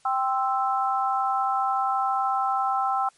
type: chord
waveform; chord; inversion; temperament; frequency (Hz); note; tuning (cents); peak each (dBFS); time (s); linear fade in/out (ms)
sine; C major; second; equal; 784 / 1046.5 / 1318.5; G5 / C6 / E6; 0 / 0 / 0; -24 / -29 / -26; 0.05-3.09; 5
effects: white hiss -60 dBFS RMS until 3.17 s + MP3 48 kbps